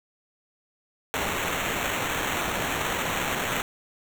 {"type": "noise with sample-and-hold", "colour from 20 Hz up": "white", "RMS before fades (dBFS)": -28, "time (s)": [1.14, 3.62], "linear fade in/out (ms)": 0, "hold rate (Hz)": 4900, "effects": []}